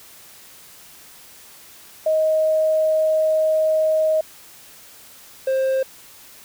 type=tone pair in turn; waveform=sine / triangle; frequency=628 / 529.2 Hz; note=D#5 / C5; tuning=+16 / +20 cents; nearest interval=minor third; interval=296 cents; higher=first; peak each=-15 dBFS; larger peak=neither; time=2.06-4.21 / 5.47-5.83 s; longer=first; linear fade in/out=5 ms; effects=white hiss -45 dBFS RMS until 6.44 s